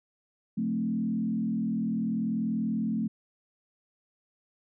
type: tone with frequency modulation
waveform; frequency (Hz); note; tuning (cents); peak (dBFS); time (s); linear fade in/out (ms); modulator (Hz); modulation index
sine; 220; A3; 0; -26; 0.57-3.08; 10; 40.6; 1
effects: none